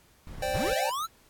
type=noise; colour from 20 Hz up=brown; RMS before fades=-40 dBFS; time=0.27-0.73 s; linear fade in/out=2 ms
type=chord; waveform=square; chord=C suspended second; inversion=none; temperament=equal with one note detuned; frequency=523.3 / 587.3 / 779.9 Hz; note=C5 / D5 / G5; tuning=0 / 0 / -9 cents; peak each=-33 dBFS; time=0.42-0.9 s; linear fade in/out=5 ms
type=linear sweep; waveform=square; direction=up; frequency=38.99 to 1373 Hz; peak=-30 dBFS; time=0.53-1.07 s; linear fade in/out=20 ms
effects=pink hiss -61 dBFS RMS until 1.29 s + AAC 64 kbps